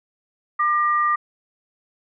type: tone pair together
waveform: sine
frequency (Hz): 1196.9 / 1900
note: D6 / A#6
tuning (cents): +32 / +33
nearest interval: minor sixth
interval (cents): 801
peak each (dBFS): -17 / -25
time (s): 0.59-1.16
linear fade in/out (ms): 10
effects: none